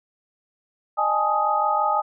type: tone cluster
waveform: sine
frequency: 611 / 821 / 867 / 1251 Hz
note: D#5 / G#5 / A5 / D#6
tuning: -32 / -20 / -26 / +9 cents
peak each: -28 / -23 / -24 / -23 dBFS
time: 0.97-2.02 s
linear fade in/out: 20 ms
effects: none